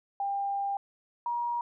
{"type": "tone pair in turn", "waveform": "sine", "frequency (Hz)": [797, 952.4], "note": ["G5", "A#5"], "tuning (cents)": [28, 37], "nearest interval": "minor third", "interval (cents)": 309, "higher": "second", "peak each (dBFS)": [-28, -28], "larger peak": "neither", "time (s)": [[0.2, 0.77], [1.26, 1.61]], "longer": "first", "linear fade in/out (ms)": 2, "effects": []}